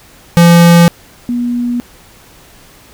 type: tone pair in turn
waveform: square / sine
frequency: 170.9 / 241.7 Hz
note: F3 / B3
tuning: -37 / -37 cents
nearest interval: tritone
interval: 600 cents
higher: second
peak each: -3 / -12 dBFS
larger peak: first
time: 0.37-0.88 / 1.29-1.8 s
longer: neither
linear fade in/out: 0 ms
effects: pink hiss -41 dBFS RMS until 2.93 s